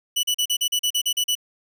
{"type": "tone bursts", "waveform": "sawtooth", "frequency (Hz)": 2960, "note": "F#7", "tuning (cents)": 0, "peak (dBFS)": -16, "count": 11, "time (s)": [0.16, 1.353], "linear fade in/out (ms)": 10, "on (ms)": 73, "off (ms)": 39, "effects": []}